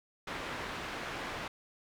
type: low-pass noise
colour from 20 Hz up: white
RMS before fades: -40 dBFS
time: 0.27-1.48 s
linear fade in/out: 5 ms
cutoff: 2000 Hz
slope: 12 dB/octave
effects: none